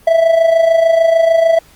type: tone with amplitude modulation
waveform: triangle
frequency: 659.3 Hz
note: E5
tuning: in tune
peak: -3 dBFS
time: 0.07-1.59 s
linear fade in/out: 5 ms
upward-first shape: sine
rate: 26.7 Hz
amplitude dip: 60%
effects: pink hiss -46 dBFS RMS until 1.75 s + Opus 32 kbps